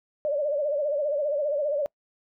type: tone with vibrato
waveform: sine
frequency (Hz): 583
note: D5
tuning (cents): -13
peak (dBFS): -23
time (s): 0.25-1.86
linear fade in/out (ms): 0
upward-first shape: sine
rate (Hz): 15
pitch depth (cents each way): 91
effects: noise-tail reverb RT60 0.1 s tail -25 dB re dry